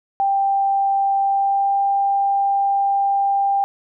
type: tone with pitch glide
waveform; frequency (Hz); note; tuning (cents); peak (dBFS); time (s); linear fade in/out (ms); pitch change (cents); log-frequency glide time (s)
sine; 788 to 793.9; G5 to G5; +9 to +22; -15; 0.2-3.64; 0; +13; 1.22-1.78
effects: none